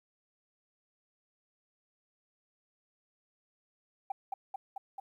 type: tone with echo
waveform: sine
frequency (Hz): 784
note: G5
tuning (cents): 0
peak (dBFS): -30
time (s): 4.1-4.12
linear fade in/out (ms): 5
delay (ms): 220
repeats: 4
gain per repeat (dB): -2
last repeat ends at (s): 5
effects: tanh soft clip ceiling -27 dBFS + 12-bit